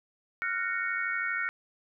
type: chord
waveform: sine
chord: Gb major seventh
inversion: third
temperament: just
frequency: 1387.5 / 1480 / 1850 / 2220 Hz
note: F6 / Gb6 / Bb6 / Db7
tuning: -12 / 0 / -14 / +2 cents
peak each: -34 dBFS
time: 0.42-1.49 s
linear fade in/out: 0 ms
effects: none